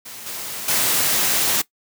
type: noise with level steps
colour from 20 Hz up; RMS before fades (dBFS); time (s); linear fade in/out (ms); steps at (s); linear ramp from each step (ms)
white; -36 / -30 / -19; 0.05-1.62; 10; 0.26 / 0.68; 5
effects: noise-tail reverb RT60 0.1 s tail -19 dB re dry + high-pass 100 Hz 12 dB/octave